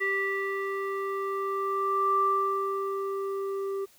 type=tone with low-pass filter sweep; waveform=square; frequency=392 Hz; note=G4; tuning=in tune; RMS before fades=-29 dBFS; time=0-3.86 s; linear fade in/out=20 ms; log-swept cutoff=2000 to 790 Hz; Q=8.8; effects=white hiss -59 dBFS RMS until 3.98 s